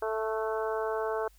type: harmonic tone with a mistuned harmonic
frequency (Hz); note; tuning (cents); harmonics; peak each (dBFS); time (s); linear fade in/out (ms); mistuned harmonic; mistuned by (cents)
220; A3; 0; 2 / 3 / 4 / 5 / 6 / 7; -31 / -35 / -37 / -39 / -41 / -42; 0.02-1.28; 5; 7; -20
effects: added 50 Hz sine -57 dBFS peak until 1.38 s + white hiss -65 dBFS RMS until 1.38 s